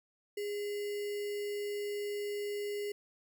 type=tone with sample-and-hold; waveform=sine; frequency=411.1 Hz; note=G#4; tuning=18 cents flat; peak=-34 dBFS; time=0.37-2.92 s; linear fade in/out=5 ms; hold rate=2450 Hz; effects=none